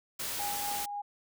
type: noise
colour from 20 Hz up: white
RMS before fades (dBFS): -36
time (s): 0.19-0.86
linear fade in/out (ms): 10
type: tone with tremolo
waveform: sine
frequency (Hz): 818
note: G#5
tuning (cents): -26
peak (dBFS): -33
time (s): 0.39-1.02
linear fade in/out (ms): 10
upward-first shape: triangle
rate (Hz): 3.8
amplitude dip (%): 45
effects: none